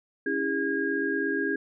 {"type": "tone cluster", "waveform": "sine", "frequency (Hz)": [279.4, 328, 404.3, 1631], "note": ["C#4", "E4", "G#4", "G#6"], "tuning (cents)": [14, -9, -46, -32], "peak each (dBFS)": [-31, -32, -30, -29], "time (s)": [0.26, 1.56], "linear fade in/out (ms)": 5, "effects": []}